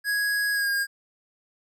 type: tone with pitch glide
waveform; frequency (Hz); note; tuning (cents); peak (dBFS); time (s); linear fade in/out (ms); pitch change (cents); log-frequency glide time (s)
square; 1661.2 to 1620.4; G#6 to G#6; 0 to -43; -23; 0.04-0.87; 50; -43; 0.53-0.68
effects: MP3 96 kbps